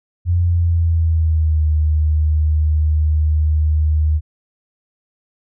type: tone with pitch glide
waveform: sine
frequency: 87.31 to 76.89 Hz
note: F2 to D#2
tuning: 0 to -20 cents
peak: -12 dBFS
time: 0.25-4.21 s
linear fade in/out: 50 ms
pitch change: -220 cents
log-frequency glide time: 0.41-1.66 s
effects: none